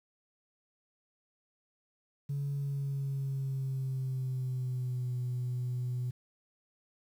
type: tone with pitch glide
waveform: sine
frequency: 141.2 to 124.35 Hz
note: C#3 to B2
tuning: +32 to +12 cents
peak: -30 dBFS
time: 2.29-6.11 s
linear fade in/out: 10 ms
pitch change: -220 cents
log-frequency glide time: 2.52-5.13 s
effects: tanh soft clip ceiling -28 dBFS + 10-bit